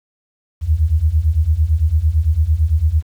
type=beating tone pair; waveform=sine; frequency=73.42 / 82.32 Hz; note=D2 / E2; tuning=0 / -2 cents; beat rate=8.9 Hz; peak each=-16 / -14 dBFS; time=0.61-3.03 s; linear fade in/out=50 ms; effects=8-bit